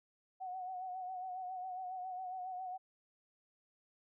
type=tone with vibrato; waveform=sine; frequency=740 Hz; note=F#5; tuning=in tune; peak=-40 dBFS; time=0.4-2.78 s; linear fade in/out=20 ms; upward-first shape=sine; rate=7.3 Hz; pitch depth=44 cents each way; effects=none